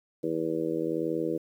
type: harmonic tone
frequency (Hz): 81.2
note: E2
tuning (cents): -26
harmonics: 2 / 3 / 4 / 5 / 6 / 7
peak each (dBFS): -39 / -40 / -30 / -34 / -32 / -40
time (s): 0.23-1.38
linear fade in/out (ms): 10
effects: 10-bit